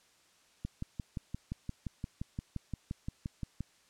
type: click train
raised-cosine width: 5 ms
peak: -24 dBFS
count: 18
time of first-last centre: 0.65-3.607 s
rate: 5.75 Hz
effects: white hiss -66 dBFS RMS until 3.89 s + low-pass 8000 Hz 12 dB/octave